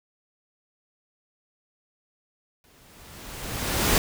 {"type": "noise with exponential growth", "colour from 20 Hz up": "pink", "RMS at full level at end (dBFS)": -19, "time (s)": [2.64, 3.98], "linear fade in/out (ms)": 1, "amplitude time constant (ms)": 290, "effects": []}